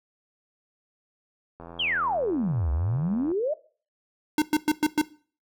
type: click train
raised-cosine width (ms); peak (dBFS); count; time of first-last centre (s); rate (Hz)
1; -28; 146; 1.6-3.316; 84.5
type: exponential two-way sweep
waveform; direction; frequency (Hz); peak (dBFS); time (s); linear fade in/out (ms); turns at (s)
sine; down then up; 3336 to 65.5 to 647; -23; 1.79-3.54; 10; 2.71
type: tone bursts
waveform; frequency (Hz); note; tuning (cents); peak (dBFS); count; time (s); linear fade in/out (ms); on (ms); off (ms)
square; 303.3; D#4; -44; -19; 5; 4.38-5.015; 2; 39; 110
effects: noise-tail reverb RT60 0.4 s tail -18 dB re dry